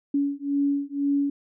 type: beating tone pair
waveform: sine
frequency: 281.5 / 283.5 Hz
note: C#4 / C#4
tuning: +27 / +39 cents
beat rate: 2 Hz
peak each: -25 dBFS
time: 0.14-1.3 s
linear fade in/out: 5 ms
effects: none